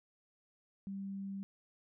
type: tone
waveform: sine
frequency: 196 Hz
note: G3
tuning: in tune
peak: -39 dBFS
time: 0.87-1.43 s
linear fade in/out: 0 ms
effects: none